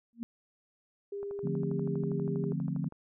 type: tone with exponential growth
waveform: sine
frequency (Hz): 233.1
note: A#3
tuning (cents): 0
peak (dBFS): -30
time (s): 0.13-0.23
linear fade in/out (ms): 0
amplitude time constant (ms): 20
type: tone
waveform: sine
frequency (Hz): 402.2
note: G4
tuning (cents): +44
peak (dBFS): -35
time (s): 1.12-2.53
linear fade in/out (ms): 5
type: click train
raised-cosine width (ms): 1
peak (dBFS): -34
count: 22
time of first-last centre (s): 1.23-2.924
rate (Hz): 12.4
type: chord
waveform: sine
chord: D minor seventh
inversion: none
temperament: equal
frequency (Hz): 146.83 / 174.61 / 220 / 261.6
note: D3 / F3 / A3 / C4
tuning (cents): 0 / 0 / 0 / 0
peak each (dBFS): -34 / -34 / -39 / -39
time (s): 1.43-2.89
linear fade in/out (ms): 10
effects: none